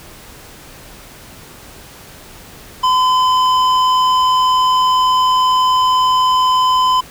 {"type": "tone with hard clipping", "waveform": "sine", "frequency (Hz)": 1017, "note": "C6", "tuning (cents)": -50, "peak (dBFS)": -12, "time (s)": [2.83, 7.01], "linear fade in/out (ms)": 10, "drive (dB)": 10, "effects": ["pink hiss -38 dBFS RMS until 7.1 s"]}